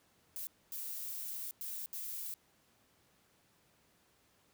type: noise bursts at uneven times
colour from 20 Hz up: violet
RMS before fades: -42 dBFS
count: 4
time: 0.36-0.47 / 0.72-1.51 / 1.61-1.86 / 1.93-2.34 s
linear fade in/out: 0 ms
effects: pink hiss -70 dBFS RMS until 4.53 s + high-pass 80 Hz 12 dB/octave